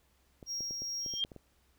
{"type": "clicks", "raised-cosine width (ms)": 2, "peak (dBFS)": -34, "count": 9, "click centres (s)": [0.428, 0.607, 0.709, 0.82, 1.062, 1.138, 1.249, 1.318, 1.363]}
{"type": "tone with tremolo", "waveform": "triangle", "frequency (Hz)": 5600, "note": "F8", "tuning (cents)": 4, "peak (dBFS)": -33, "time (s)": [0.46, 1.22], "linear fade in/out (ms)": 50, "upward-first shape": "triangle", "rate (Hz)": 2.4, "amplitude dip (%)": 25}
{"type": "tone with exponential growth", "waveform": "sine", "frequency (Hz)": 3200, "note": "G7", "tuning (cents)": 35, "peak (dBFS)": -26, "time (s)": [1.01, 1.24], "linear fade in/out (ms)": 0, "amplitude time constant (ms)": 50}
{"effects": ["added 66 Hz sine -70 dBFS peak until 1.78 s", "pink hiss -71 dBFS RMS until 1.78 s"]}